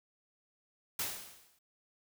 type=noise with exponential decay; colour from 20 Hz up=white; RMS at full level=-33 dBFS; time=0.99-1.59 s; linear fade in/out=5 ms; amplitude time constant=130 ms; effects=none